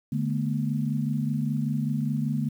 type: tone cluster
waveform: sine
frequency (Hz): 147.1 / 215.6 / 240.7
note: D3 / A3 / B3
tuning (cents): +3 / -35 / -44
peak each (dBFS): -27 / -29 / -30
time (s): 0.12-2.49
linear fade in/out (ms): 5
effects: 9-bit